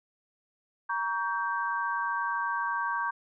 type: chord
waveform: sine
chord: G diminished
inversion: first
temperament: just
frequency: 940.8 / 1128.9 / 1568 Hz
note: Bb5 / Db6 / G6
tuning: +16 / +31 / 0 cents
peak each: -32 dBFS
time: 0.89-3.11 s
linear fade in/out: 10 ms
effects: none